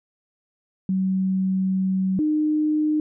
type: tone pair in turn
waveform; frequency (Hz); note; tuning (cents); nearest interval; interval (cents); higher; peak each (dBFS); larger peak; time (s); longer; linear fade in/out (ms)
sine; 189.1 / 305.3; F#3 / D#4; +38 / -33; minor sixth; 829; second; -19 / -18; second; 0.89-2.19 / 2.19-3; first; 2
effects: none